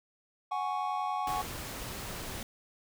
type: chord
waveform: triangle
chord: F# suspended second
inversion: none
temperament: equal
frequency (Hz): 740 / 830.6 / 1108.7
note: F#5 / G#5 / C#6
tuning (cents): 0 / 0 / 0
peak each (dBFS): -33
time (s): 0.51-1.42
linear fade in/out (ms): 10
type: noise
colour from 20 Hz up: pink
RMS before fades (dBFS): -40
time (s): 1.27-2.43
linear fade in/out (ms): 2
effects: none